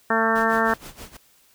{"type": "harmonic tone", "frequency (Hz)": 224.8, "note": "A3", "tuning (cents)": 37, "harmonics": [1, 2, 3, 4, 5, 6, 7, 8], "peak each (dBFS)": [-26, -26, -26, -26, -26, -26, -26, -26], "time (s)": [0.1, 0.74], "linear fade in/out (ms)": 5}
{"type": "noise with tremolo", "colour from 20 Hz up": "pink", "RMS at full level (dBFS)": -38, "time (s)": [0.35, 1.17], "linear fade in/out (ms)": 5, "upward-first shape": "sine", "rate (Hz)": 6.3, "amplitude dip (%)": 85}
{"effects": ["white hiss -58 dBFS RMS until 1.54 s"]}